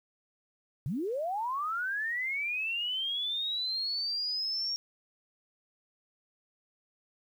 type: linear sweep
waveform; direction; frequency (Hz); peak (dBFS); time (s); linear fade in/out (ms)
sine; up; 114.5 to 5588; -30; 0.86-4.76; 0
effects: 10-bit